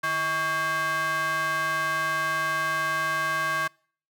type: ring-modulated tone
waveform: square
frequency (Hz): 241.9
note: B3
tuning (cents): -36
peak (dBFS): -22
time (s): 0.03-3.68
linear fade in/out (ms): 10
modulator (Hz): 1360
effects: noise-tail reverb RT60 0.5 s tail -26 dB re dry